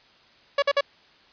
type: tone bursts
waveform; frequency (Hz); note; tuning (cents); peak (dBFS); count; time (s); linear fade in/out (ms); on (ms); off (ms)
sawtooth; 565; C#5; +33; -14; 3; 0.58-0.809; 5; 43; 50
effects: white hiss -56 dBFS RMS until 1.32 s + resampled to 11025 Hz